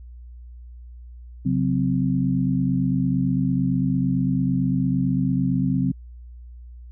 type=tone cluster; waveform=sine; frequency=135 / 183.9 / 259.4 Hz; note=C#3 / F#3 / C4; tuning=-45 / -10 / -15 cents; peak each=-23 dBFS; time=1.45-5.92 s; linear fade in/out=10 ms; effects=added 60 Hz sine -38 dBFS peak until 6.91 s